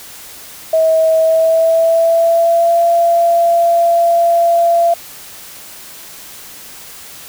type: tone with pitch glide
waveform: sine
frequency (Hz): 643 to 681.2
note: E5 to F5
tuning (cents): -43 to -43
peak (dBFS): -8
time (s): 0.73-4.94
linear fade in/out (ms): 5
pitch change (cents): +100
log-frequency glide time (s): 1.17-2.81
effects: white hiss -34 dBFS RMS until 7.28 s